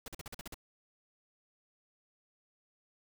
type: noise bursts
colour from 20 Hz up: pink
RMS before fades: -44 dBFS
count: 8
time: 0.06-0.543 s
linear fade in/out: 2 ms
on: 21 ms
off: 45 ms
effects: none